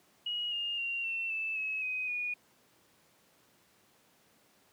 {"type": "tone with pitch steps", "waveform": "sine", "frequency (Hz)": [2897, 2829, 2763, 2698, 2635, 2573, 2513, 2454], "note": ["F#7", "F7", "F7", "E7", "E7", "E7", "D#7", "D#7"], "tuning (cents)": [-37, 22, -19, 40, -1, -43, 17, -25], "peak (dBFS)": -32, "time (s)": [0.26, 2.34], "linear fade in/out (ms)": 5, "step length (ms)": 260, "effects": ["pink hiss -66 dBFS RMS until 4.72 s", "high-pass 150 Hz 12 dB/octave"]}